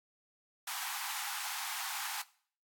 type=high-pass noise; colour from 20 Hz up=pink; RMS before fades=-39 dBFS; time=0.67-2.22 s; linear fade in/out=5 ms; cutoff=760 Hz; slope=96 dB/octave; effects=noise-tail reverb RT60 0.5 s tail -19 dB re dry + AAC 64 kbps